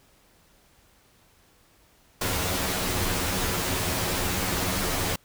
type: noise with comb filter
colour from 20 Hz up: pink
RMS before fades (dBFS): -27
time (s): 2.21-5.16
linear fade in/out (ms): 5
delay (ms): 11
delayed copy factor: +0.95
effects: pink hiss -60 dBFS RMS until 5.24 s